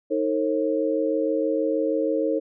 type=tone cluster; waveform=sine; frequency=314.3 / 452.7 / 539 Hz; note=D#4 / A4 / C#5; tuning=+18 / +49 / -49 cents; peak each=-25 dBFS; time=0.1-2.4 s; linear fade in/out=20 ms; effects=none